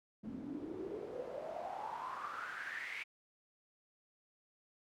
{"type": "noise with band-pass filter sweep", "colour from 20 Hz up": "pink", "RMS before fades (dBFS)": -44, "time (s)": [0.23, 3.04], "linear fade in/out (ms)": 20, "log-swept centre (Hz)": [220, 2300], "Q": 7.8, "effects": []}